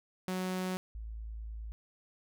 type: tone pair in turn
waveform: sawtooth / sine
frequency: 184.9 / 54.8 Hz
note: F#3 / A1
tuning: -1 / -6 cents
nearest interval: octave + major sixth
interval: 2105 cents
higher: first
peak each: -29 / -39 dBFS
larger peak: first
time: 0.28-0.77 / 0.95-1.72 s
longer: second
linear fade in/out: 0 ms
effects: none